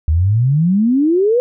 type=exponential sweep; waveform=sine; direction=up; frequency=74.1 to 506 Hz; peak=-10 dBFS; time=0.08-1.4 s; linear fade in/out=0 ms; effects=none